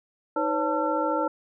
sine tone cluster, 314.7 / 510 / 564 / 891 / 1354 Hz, D#4 / C5 / C#5 / A5 / E6, +20 / -44 / +30 / +22 / +46 cents, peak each -29 / -30 / -29 / -28 / -30 dBFS, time 0.36-1.28 s, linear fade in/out 5 ms, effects none

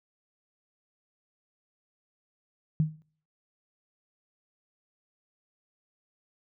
sine tone with exponential decay, 155.56 Hz, D#3, in tune, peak -18 dBFS, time 2.8-3.02 s, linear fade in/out 0 ms, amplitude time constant 46 ms, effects noise-tail reverb RT60 0.5 s tail -23 dB re dry

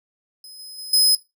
sawtooth tone with level steps, 5070 Hz, D#8, 32 cents sharp, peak -36 / -33 / -29 / -10 dBFS, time 0.44-1.15 s, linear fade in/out 2 ms, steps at 0.59 / 0.78 / 0.93 s, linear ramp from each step 5 ms, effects noise-tail reverb RT60 0.2 s tail -17 dB re dry

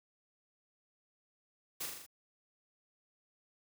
white noise with echo, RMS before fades -39 dBFS, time 1.8-1.86 s, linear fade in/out 10 ms, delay 41 ms, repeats 5, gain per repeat -3 dB, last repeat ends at 2.065 s, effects none

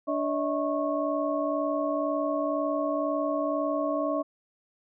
sine tone cluster, 291.5 / 577 / 639 / 1097 Hz, D4 / D5 / D#5 / C#6, -13 / -31 / +46 / -18 cents, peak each -30 / -32 / -29 / -33 dBFS, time 0.07-4.23 s, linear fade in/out 20 ms, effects none

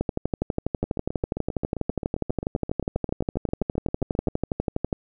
two click trains, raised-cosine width 2 ms, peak -16 / -10 dBFS, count 27 / 61, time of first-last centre 0.84-4.284 / 0.01-4.928 s, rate 7.55 / 12.2 Hz, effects none

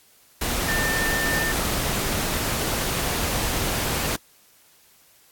sine tone in noise, 1797 Hz, A6, 36 cents sharp, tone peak -24 dBFS, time 0.68-1.52 s, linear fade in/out 5 ms, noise pink, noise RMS -25 dBFS, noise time 0.41-4.16 s, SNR -2 dB, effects white hiss -56 dBFS RMS until 5.31 s + AAC 64 kbps

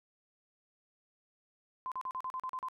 sine tone bursts, 1031 Hz, C6, 26 cents flat, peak -35 dBFS, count 9, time 1.86-2.685 s, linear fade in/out 0 ms, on 57 ms, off 39 ms, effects none

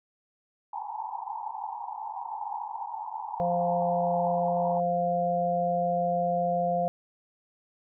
white band-pass noise, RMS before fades -36 dBFS, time 0.73-4.8 s, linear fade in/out 2 ms, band 800 to 940 Hz, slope 96 dB/octave
harmonic tone, 174.61 Hz, F3, in tune, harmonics 1 / 3 / 4, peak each -32 / -29 / -26 dBFS, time 3.4-6.88 s, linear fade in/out 0 ms
effects none

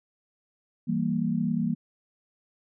sine chord, E diminished, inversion none, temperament equal, 164.81 / 196 / 233.1 Hz, E3 / G3 / Bb3, 0 / 0 / 0 cents, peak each -29 / -29 / -27 dBFS, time 0.87-1.75 s, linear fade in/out 20 ms, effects none

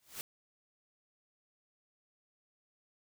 white noise with exponential growth, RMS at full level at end -38 dBFS, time 0-0.21 s, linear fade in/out 0 ms, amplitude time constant 45 ms, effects none

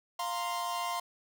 45% pulse chord, F suspended fourth, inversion none, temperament equal, 698.5 / 932.3 / 1046.5 Hz, F5 / Bb5 / C6, 0 / 0 / 0 cents, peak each -37 / -39 / -35 dBFS, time 0.19-1 s, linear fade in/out 5 ms, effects none

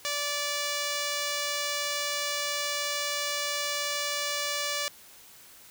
5% pulse tone, 581 Hz, D5, 19 cents flat, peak -17 dBFS, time 0.05-4.88 s, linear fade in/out 0 ms, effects white hiss -52 dBFS RMS until 5.7 s

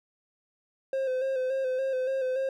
triangle tone with vibrato, 523.3 Hz, C5, in tune, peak -24 dBFS, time 0.93-2.49 s, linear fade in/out 2 ms, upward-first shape square, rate 3.5 Hz, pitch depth 35 cents each way, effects none

